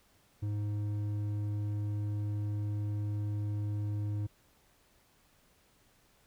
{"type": "tone with hard clipping", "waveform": "sine", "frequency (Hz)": 103.83, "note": "G#2", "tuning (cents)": 0, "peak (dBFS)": -33, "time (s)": [0.42, 4.27], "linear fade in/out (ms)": 10, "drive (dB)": 6, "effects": ["pink hiss -67 dBFS RMS until 6.26 s"]}